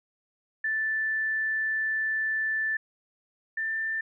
sine tone pair in turn, 1760 / 1781.5 Hz, A6 / A6, 0 / +21 cents, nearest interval unison, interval 21 cents, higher second, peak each -25 / -27 dBFS, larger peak first, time 0.64-2.77 / 3.57-4.01 s, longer first, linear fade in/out 5 ms, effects none

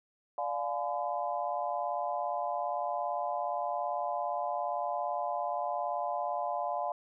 sine chord, D diminished seventh, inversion none, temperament just, 587.3 / 704.8 / 845.8 / 1014.9 Hz, D5 / F5 / Ab5 / Cb6, 0 / +16 / +31 / +47 cents, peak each -37 / -34 / -37 / -38 dBFS, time 0.38-6.92 s, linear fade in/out 2 ms, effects none

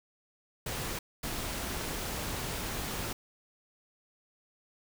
pink noise bursts at uneven times, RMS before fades -36 dBFS, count 2, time 0.66-0.99 / 1.23-3.13 s, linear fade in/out 5 ms, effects none

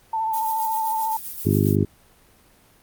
sine tone with vibrato, 887 Hz, A5, 14 cents sharp, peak -21 dBFS, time 0.13-1.17 s, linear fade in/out 5 ms, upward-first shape triangle, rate 14 Hz, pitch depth 35 cents each way
violet noise with tremolo, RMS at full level -31 dBFS, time 0.33-1.76 s, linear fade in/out 10 ms, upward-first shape sine, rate 7.6 Hz, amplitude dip 50%
harmonic tone, 50.3 Hz, G1, 45 cents sharp, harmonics 2 / 3 / 4 / 5 / 6 / 7 / 8, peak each -21 / -23 / -24 / -25 / -26 / -26 / -27 dBFS, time 1.45-1.85 s, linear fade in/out 10 ms
effects pink hiss -55 dBFS RMS until 2.82 s + Opus 32 kbps

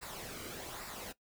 pink noise with flanger, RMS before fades -45 dBFS, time 0.01-1.13 s, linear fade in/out 20 ms, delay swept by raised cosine 0.31 to 1.15 ms, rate 1.2 Hz, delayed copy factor -0.55, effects noise-tail reverb RT60 0.1 s tail -18 dB re dry

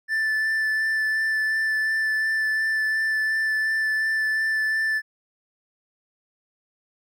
triangle tone with vibrato, 1760 Hz, A6, in tune, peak -19 dBFS, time 0.08-5.02 s, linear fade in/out 50 ms, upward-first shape sine, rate 2.8 Hz, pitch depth 11 cents each way, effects none

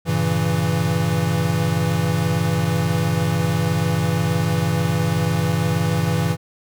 square chord, G diminished seventh, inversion none, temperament equal, 98 / 116.54 / 138.59 / 164.81 Hz, G2 / Bb2 / Db3 / Fb3, 0 / 0 / 0 / 0 cents, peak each -25 / -26 / -26 / -21 dBFS, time 0.05-6.37 s, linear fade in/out 50 ms, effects none

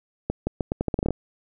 accelerating click train, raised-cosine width 2 ms, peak -10 dBFS, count 12, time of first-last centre 0.3-1.107 s, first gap 170 ms, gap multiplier 0.81, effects none

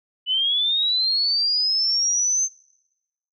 sine linear sweep, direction up, 2960 to 6300 Hz, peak -18 dBFS, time 0.26-2.49 s, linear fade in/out 50 ms, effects noise-tail reverb RT60 1.0 s tail -26 dB re dry

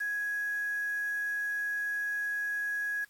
sine tone with quantisation, 1665 Hz, G#6, 4 cents sharp, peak -30 dBFS, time 0-3.05 s, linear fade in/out 10 ms, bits 8, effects white hiss -66 dBFS RMS until 3.09 s + AAC 64 kbps

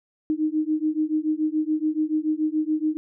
sine beating tone pair, 306.2 / 313.2 Hz, D#4 / D#4, -28 / +11 cents, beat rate 7 Hz, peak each -24 dBFS, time 0.3-2.97 s, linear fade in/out 0 ms, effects none

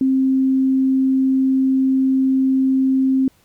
sine tone, 264.5 Hz, C4, 19 cents sharp, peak -13 dBFS, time 0.01-3.28 s, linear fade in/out 2 ms, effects pink hiss -57 dBFS RMS until 3.44 s

